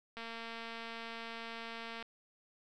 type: click train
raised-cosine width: 0.3 ms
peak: -29 dBFS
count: 426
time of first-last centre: 0.17-2.026 s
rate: 229 Hz
effects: none